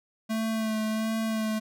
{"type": "tone with vibrato", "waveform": "square", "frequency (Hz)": 220, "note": "A3", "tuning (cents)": 0, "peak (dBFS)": -27, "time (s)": [0.29, 1.6], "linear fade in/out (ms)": 20, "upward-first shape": "sine", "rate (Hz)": 1.4, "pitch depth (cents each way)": 22, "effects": []}